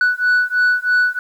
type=beating tone pair; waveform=sine; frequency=1480 / 1483.1 Hz; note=F#6 / F#6; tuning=0 / +4 cents; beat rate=3.1 Hz; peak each=-14 dBFS; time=0.01-1.19 s; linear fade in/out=2 ms; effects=tanh soft clip ceiling -10 dBFS + 8-bit